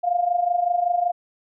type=tone with amplitude modulation; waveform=sine; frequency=704 Hz; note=F5; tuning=14 cents sharp; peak=-15 dBFS; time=0.03-1.12 s; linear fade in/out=20 ms; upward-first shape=sine; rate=25.3 Hz; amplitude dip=75%; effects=none